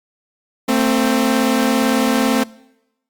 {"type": "tone pair together", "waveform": "sawtooth", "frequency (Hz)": [223.7, 261.6], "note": ["A3", "C4"], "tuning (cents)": [29, 0], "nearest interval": "minor third", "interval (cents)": 271, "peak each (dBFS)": [-13, -12], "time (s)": [0.68, 2.44], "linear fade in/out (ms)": 10, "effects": ["noise-tail reverb RT60 0.9 s tail -23 dB re dry", "Opus 48 kbps"]}